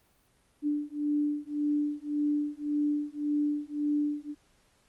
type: beating tone pair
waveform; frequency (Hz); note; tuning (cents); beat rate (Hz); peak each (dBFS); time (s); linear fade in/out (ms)
sine; 293.7 / 295.5; D4 / D4; 0 / +11; 1.8; -30; 0.62-4.35; 50
effects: pink hiss -67 dBFS RMS until 4.88 s + Opus 32 kbps